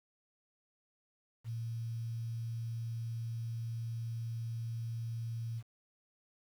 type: tone with quantisation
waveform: sine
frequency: 115.1 Hz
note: A#2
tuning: 22 cents flat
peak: -36 dBFS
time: 1.44-5.63 s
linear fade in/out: 50 ms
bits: 10
effects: none